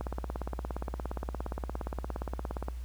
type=click train; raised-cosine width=1 ms; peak=-21 dBFS; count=47; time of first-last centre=0.01-2.684 s; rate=17.2 Hz; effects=added 60 Hz sine -36 dBFS peak until 2.84 s + pink hiss -59 dBFS RMS until 2.84 s